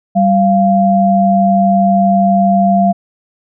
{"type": "tone pair together", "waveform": "sine", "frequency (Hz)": [194.5, 693.1], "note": ["G3", "F5"], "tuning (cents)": [-13, -13], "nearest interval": "octave + minor seventh", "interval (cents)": 2200, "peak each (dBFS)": -10, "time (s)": [0.15, 2.93], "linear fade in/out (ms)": 20, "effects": []}